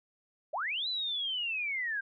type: linear two-way sweep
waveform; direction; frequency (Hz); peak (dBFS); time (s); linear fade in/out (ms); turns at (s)
sine; up then down; 523.3 to 4062 to 1566; -31; 0.53-2.01; 10; 0.88
effects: none